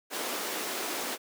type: high-pass noise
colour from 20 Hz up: pink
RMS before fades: -34 dBFS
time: 0.1-1.18 s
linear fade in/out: 50 ms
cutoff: 280 Hz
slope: 24 dB/octave
effects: none